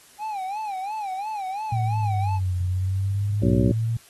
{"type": "tone with vibrato", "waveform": "triangle", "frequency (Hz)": 808, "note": "G#5", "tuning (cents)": -48, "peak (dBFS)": -25, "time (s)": [0.18, 2.4], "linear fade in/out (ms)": 50, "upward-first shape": "sine", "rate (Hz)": 2.9, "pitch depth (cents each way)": 140}
{"type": "exponential two-way sweep", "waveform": "sine", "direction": "down then up", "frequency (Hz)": [116, 89.3, 116], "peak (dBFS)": -21, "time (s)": [1.72, 3.97], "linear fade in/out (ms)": 5, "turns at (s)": 2.58}
{"type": "harmonic tone", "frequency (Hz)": 62, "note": "B1", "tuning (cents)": 7, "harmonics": [1, 2, 3, 4, 5, 6, 7, 9], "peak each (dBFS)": [-26, -25, -23, -24, -27, -27, -37, -31], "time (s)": [3.42, 3.72], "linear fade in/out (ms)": 5}
{"effects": ["white hiss -52 dBFS RMS until 4.09 s", "AAC 32 kbps"]}